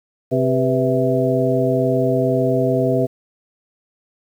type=harmonic tone with a mistuned harmonic; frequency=130.81 Hz; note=C3; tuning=in tune; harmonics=1 / 2 / 3 / 4 / 5; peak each=-21 / -21 / -21 / -21 / -21 dBFS; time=0.31-3.07 s; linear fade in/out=20 ms; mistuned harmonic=4; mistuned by=-98 cents; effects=8-bit